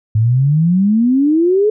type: exponential sweep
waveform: sine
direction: up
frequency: 105.5 to 434.9 Hz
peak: -9 dBFS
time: 0.15-1.7 s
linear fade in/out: 5 ms
effects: none